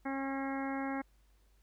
harmonic tone with a mistuned harmonic, 271.6 Hz, C#4, 35 cents flat, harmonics 1 / 2 / 3 / 4 / 5 / 6 / 7 / 8, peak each -36 / -44 / -41 / -47 / -48 / -47 / -49 / -48 dBFS, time 0.05-1.02 s, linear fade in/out 10 ms, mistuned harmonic 8, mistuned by -15 cents, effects added 50 Hz sine -64 dBFS peak until 1.62 s + pink hiss -74 dBFS RMS until 1.62 s

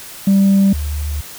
sine tone pair in turn, 196 / 73.89 Hz, G3 / D2, 0 / +11 cents, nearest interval octave + perfect fourth, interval 1689 cents, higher first, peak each -6 / -18 dBFS, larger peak first, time 0.27-0.73 / 0.73-1.21 s, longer second, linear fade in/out 5 ms, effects tanh soft clip ceiling -7 dBFS + white hiss -34 dBFS RMS until 1.38 s

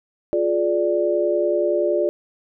sine chord, D diminished, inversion first, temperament just, 352.4 / 422.9 / 587.3 Hz, F4 / Ab4 / D5, +16 / +31 / 0 cents, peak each -21 / -24 / -20 dBFS, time 0.33-2.09 s, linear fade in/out 0 ms, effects none

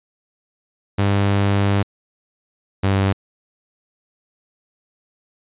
sawtooth tone pair in turn, 100 / 97.32 Hz, G2 / G2, +35 / -12 cents, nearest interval unison, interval 47 cents, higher first, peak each -11 / -11 dBFS, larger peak neither, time 0.98-1.83 / 2.83-3.13 s, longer first, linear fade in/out 10 ms, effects resampled to 8000 Hz

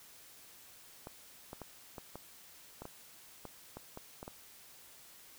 clicks, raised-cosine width 1 ms, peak -30 dBFS, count 12, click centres 1.071 / 1.531 / 1.617 / 1.982 / 2.156 / 2.82 / 2.854 / 3.453 / 3.77 / 3.974 / 4.229 / 4.279 s, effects white hiss -57 dBFS RMS until 5.38 s

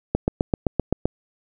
click train, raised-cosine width 2 ms, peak -5 dBFS, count 8, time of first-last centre 0.15-1.056 s, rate 7.73 Hz, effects none

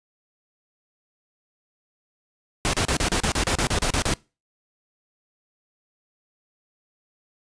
pink noise bursts, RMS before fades -22 dBFS, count 13, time 2.65-4.138 s, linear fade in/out 0 ms, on 84 ms, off 33 ms, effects noise-tail reverb RT60 0.3 s tail -24 dB re dry + resampled to 22050 Hz

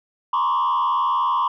sine tone with frequency modulation, 1046.5 Hz, C6, in tune, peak -15 dBFS, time 0.33-1.48 s, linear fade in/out 5 ms, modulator 81.8 Hz, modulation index 1.2, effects tanh soft clip ceiling -16 dBFS

